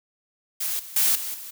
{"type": "noise with level steps", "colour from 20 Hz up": "blue", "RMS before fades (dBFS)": [-27, -40, -20, -31, -38], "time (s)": [0.6, 1.51], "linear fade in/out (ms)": 10, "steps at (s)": [0.79, 0.96, 1.15, 1.34], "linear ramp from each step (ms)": 5, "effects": []}